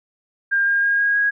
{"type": "tone with pitch steps", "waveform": "sine", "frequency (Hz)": [1603, 1614.1, 1625.4, 1636.7, 1648.1], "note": ["G6", "G#6", "G#6", "G#6", "G#6"], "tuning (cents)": [38, -50, -38, -26, -14], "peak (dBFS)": -15, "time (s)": [0.51, 1.31], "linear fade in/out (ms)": 20, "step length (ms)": 160, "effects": []}